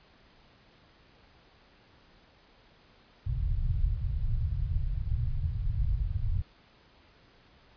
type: low-pass noise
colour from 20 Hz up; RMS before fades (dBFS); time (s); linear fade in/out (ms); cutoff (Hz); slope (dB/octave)
pink; -29; 3.26-6.42; 10; 130; 48
effects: pink hiss -60 dBFS RMS until 7.76 s + resampled to 11025 Hz